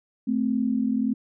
sine tone pair together, 218.9 / 260 Hz, A3 / C4, -9 / -11 cents, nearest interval minor third, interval 298 cents, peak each -24 dBFS, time 0.27-1.14 s, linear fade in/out 10 ms, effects none

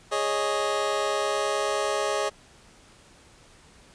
25% pulse chord, Ab suspended fourth, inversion none, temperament just, 415.3 / 553.7 / 623 Hz, Ab4 / Db5 / Eb5, 0 / -2 / +2 cents, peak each -25 dBFS, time 0.11-2.3 s, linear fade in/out 20 ms, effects pink hiss -54 dBFS RMS until 3.94 s + resampled to 22050 Hz

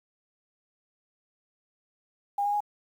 sine tone with pitch steps, 809 / 818.9 / 828.9 Hz, G#5 / G#5 / G#5, -46 / -25 / -4 cents, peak -24 dBFS, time 2.38-2.605 s, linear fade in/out 5 ms, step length 75 ms, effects 9-bit

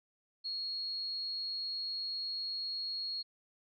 sine tone with amplitude modulation, 4302 Hz, C8, 47 cents sharp, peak -34 dBFS, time 0.44-3.23 s, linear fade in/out 20 ms, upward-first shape sine, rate 172 Hz, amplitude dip 30%, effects none

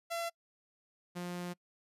sawtooth tone pair in turn, 677 / 176.85 Hz, E5 / F3, +46 / +22 cents, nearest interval octave + major seventh, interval 2324 cents, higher first, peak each -31 / -34 dBFS, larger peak first, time 0.1-0.3 / 1.15-1.54 s, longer second, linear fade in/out 20 ms, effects noise-tail reverb RT60 0.1 s tail -26 dB re dry + resampled to 32000 Hz

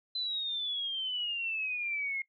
sine exponential sweep, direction down, 4054 to 2139 Hz, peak -31 dBFS, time 0.15-2.22 s, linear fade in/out 5 ms, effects noise-tail reverb RT60 0.1 s tail -20 dB re dry + MP3 96 kbps

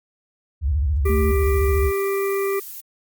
sine tone with vibrato, 71.9 Hz, D2, 36 cents flat, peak -17 dBFS, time 0.61-1.92 s, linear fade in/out 50 ms, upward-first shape square, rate 14 Hz, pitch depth 180 cents each way
violet noise, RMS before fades -35 dBFS, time 1.05-2.81 s, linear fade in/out 10 ms
harmonic tone, 393.8 Hz, G4, 8 cents sharp, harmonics 1 / 3 / 5 / 6, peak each -20 / -30 / -34 / -36 dBFS, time 1.05-2.6 s, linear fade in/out 10 ms
sine tone, 220 Hz, A3, in tune, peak -24 dBFS, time 1.09-1.32 s, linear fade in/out 10 ms
effects Opus 48 kbps

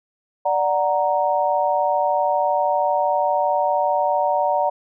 sine chord, D augmented, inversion none, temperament equal, 587.3 / 740 / 932.3 Hz, D5 / F#5 / A#5, 0 / 0 / 0 cents, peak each -21 dBFS, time 0.45-4.7 s, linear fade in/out 10 ms, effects none

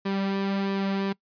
sawtooth tone with flanger, 196 Hz, G3, in tune, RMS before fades -27 dBFS, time 0.05-1.13 s, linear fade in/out 10 ms, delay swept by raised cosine 1.4 to 3.7 ms, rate 1.5 Hz, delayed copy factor -0.5, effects noise-tail reverb RT60 0.1 s tail -23 dB re dry + resampled to 11025 Hz

